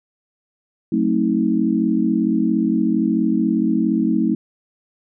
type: chord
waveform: sine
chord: F# diminished seventh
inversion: none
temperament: just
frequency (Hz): 185 / 222 / 266.4 / 319.7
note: F#3 / A3 / C4 / Eb4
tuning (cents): 0 / +16 / +31 / +47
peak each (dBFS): -23 / -19 / -22 / -20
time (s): 0.92-4.35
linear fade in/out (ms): 5
effects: none